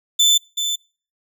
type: tone pair in turn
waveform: 30% pulse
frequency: 3525 / 3525 Hz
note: A7 / A7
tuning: +2 / +2 cents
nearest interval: unison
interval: 0 cents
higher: neither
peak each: -9 / -17 dBFS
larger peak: first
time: 0.19-0.38 / 0.57-0.76 s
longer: neither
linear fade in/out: 10 ms
effects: noise-tail reverb RT60 0.4 s tail -26 dB re dry